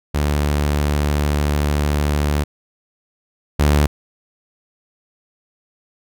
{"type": "tone pair in turn", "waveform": "sawtooth", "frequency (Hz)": [73.42, 73.42], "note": ["D2", "D2"], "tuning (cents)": [0, 0], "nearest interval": "unison", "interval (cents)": 0, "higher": "neither", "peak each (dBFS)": [-12, -8], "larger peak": "second", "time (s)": [[0.14, 2.44], [3.59, 3.87]], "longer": "first", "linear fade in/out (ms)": 10, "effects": []}